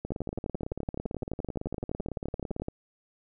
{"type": "two click trains", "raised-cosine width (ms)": 2, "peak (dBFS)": [-21, -19], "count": [47, 31], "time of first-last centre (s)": [[0.05, 2.62], [0.12, 2.684]], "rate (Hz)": [17.9, 11.7], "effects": []}